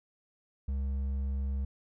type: tone with hard clipping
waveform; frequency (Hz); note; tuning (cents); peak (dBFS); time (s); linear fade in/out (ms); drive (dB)
triangle; 68.1; C#2; -30; -31; 0.68-1.65; 5; 8
effects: none